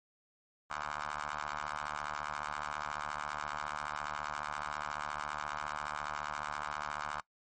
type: ring-modulated tone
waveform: 10% pulse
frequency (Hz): 74.5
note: D2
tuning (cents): +25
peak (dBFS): -26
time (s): 0.7-7.21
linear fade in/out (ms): 5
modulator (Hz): 1160
effects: noise-tail reverb RT60 0.1 s tail -21 dB re dry + MP3 32 kbps